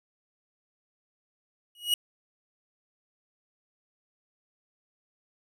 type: tone with exponential growth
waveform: 45% pulse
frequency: 2900 Hz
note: F#7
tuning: 35 cents flat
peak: -18 dBFS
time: 1.75-1.94 s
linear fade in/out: 2 ms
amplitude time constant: 40 ms
effects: none